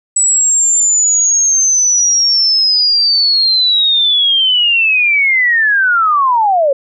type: linear sweep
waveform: sine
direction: down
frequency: 7902 to 530 Hz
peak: -8 dBFS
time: 0.16-6.73 s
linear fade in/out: 5 ms
effects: none